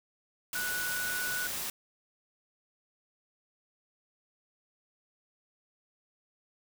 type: tone in noise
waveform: sine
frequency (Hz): 1475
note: F#6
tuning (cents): -6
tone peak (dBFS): -33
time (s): 0.55-1.47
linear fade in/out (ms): 2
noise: white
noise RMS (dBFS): -36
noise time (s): 0.53-1.7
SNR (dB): 0
effects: none